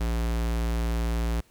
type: tone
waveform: square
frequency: 57.4 Hz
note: A#1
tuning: 26 cents flat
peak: -25 dBFS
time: 0-1.41 s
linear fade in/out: 10 ms
effects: pink hiss -61 dBFS RMS until 1.5 s